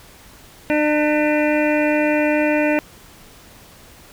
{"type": "harmonic tone with a mistuned harmonic", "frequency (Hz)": 300.4, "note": "D4", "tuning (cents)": 39, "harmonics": [1, 2, 3, 5, 6, 7, 8, 9], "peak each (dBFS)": [-18, -19, -27, -28, -30, -30, -26, -30], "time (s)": [0.7, 2.79], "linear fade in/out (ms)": 0, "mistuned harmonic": 7, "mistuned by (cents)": -88, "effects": ["pink hiss -45 dBFS RMS until 4.12 s"]}